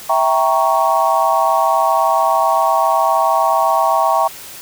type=chord; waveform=sine; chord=E diminished seventh; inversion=none; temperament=equal with one note detuned; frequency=656.6 / 784 / 932.3 / 1108.7 Hz; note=E5 / G5 / Bb5 / Db6; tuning=-7 / 0 / 0 / 0 cents; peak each=-17 dBFS; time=0.09-4.28 s; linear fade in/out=10 ms; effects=white hiss -34 dBFS RMS until 4.61 s